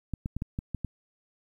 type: clicks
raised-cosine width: 5 ms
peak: -19 dBFS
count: 7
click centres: 0.137 / 0.259 / 0.366 / 0.421 / 0.589 / 0.747 / 0.847 s
effects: 10-bit